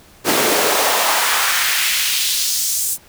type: noise with high-pass filter sweep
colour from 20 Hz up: pink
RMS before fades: -17 dBFS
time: 0.24-2.98 s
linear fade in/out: 50 ms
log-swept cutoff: 270 to 8800 Hz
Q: 1.4
effects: pink hiss -47 dBFS RMS until 3.08 s